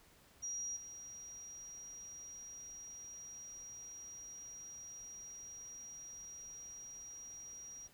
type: tone with level steps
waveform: sine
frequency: 5730 Hz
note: F8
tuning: 44 cents sharp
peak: -39 / -48 dBFS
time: 0.42-7.88 s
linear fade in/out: 20 ms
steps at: 0.76 s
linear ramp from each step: 10 ms
effects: pink hiss -65 dBFS RMS until 7.93 s